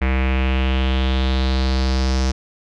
square tone with low-pass filter sweep, 65.3 Hz, C2, 3 cents flat, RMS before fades -18 dBFS, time 0.01-2.32 s, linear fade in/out 10 ms, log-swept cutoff 2200 to 5700 Hz, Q 3.7, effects none

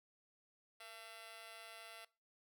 10% pulse tone with amplitude modulation, 676 Hz, E5, 43 cents sharp, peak -40 dBFS, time 0.8-2.05 s, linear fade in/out 5 ms, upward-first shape sine, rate 205 Hz, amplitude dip 90%, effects noise-tail reverb RT60 0.3 s tail -20 dB re dry

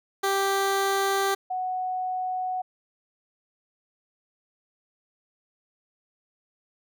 15% pulse / sine tone pair in turn, 392 / 740 Hz, G4 / F#5, 0 / 0 cents, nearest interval major seventh, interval 1100 cents, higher second, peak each -16 / -26 dBFS, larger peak first, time 0.23-1.35 / 1.5-2.62 s, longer neither, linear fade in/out 10 ms, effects none

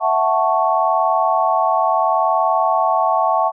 sine chord, F# minor seventh, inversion third, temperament equal, 659.3 / 740 / 880 / 1108.7 Hz, E5 / F#5 / A5 / C#6, 0 / 0 / 0 / 0 cents, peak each -19 dBFS, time 0-3.52 s, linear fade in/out 50 ms, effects none

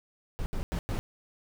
brown noise bursts at uneven times, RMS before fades -31 dBFS, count 4, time 0.39-0.46 / 0.53-0.63 / 0.72-0.79 / 0.89-0.99 s, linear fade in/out 0 ms, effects none

